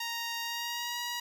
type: tone with pitch glide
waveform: 10% pulse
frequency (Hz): 932.3 to 959.1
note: A#5 to A#5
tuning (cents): 0 to +49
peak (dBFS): -25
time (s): 0-1.2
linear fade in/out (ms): 5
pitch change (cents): +49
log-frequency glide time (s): 0.42-0.99
effects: none